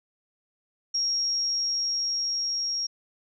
sine tone with level ramp, 5588 Hz, F8, in tune, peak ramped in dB -23 to -26 dBFS, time 0.94-2.87 s, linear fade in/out 10 ms, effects none

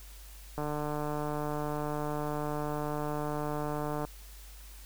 click train, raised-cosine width 1 ms, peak -21 dBFS, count 518, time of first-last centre 0.58-4.05 s, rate 149 Hz, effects added 50 Hz sine -47 dBFS peak until 4.85 s + white hiss -54 dBFS RMS until 4.85 s

